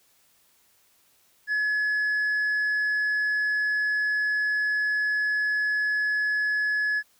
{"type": "tone with tanh clipping", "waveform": "sine", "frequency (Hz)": 1700, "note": "G#6", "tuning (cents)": 40, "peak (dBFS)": -23, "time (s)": [1.47, 7.03], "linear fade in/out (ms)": 50, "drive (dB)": 2, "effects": ["white hiss -63 dBFS RMS until 7.19 s"]}